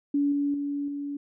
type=tone with level steps; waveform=sine; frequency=285.4 Hz; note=D4; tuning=49 cents flat; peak=-21 / -23 / -27 / -30 dBFS; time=0.14-1.17 s; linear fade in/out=5 ms; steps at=0.32 / 0.54 / 0.88 s; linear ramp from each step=2 ms; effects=none